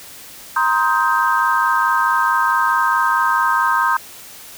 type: chord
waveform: sine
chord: C minor seventh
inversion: third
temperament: just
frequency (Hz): 941.9 / 1046.5 / 1255.8 / 1569.8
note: Bb5 / C6 / Eb6 / G6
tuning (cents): +18 / 0 / +16 / +2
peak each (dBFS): -19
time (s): 0.56-3.97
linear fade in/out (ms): 5
effects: white hiss -38 dBFS RMS until 4.57 s